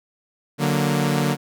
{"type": "chord", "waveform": "sawtooth", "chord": "D augmented", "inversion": "none", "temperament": "equal", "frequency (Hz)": [146.83, 185, 233.1], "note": ["D3", "F#3", "A#3"], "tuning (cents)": [0, 0, 0], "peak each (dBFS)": [-17, -21, -20], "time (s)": [0.58, 1.37], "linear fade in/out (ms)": 50, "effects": []}